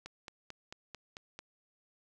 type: click train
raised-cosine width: 0.2 ms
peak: -27 dBFS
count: 7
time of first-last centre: 0.06-1.39 s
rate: 4.51 Hz
effects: none